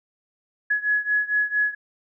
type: beating tone pair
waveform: sine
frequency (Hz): 1686 / 1690.4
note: G#6 / G#6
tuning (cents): +26 / +30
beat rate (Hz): 4.4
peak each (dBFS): -22 / -24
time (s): 0.7-1.75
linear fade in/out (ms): 10
effects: none